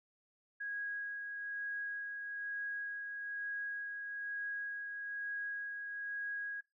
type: tone with tremolo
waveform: sine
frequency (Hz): 1649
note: G#6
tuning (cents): -13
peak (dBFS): -37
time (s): 0.6-6.61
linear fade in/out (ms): 10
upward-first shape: sine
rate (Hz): 1.1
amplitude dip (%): 35
effects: noise-tail reverb RT60 0.2 s tail -20 dB re dry